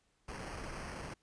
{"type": "noise with sample-and-hold", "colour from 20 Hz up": "pink", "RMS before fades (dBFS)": -44, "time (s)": [0.28, 1.14], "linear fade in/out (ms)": 5, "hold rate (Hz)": 3675, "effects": ["pink hiss -75 dBFS RMS until 1.22 s", "resampled to 22050 Hz"]}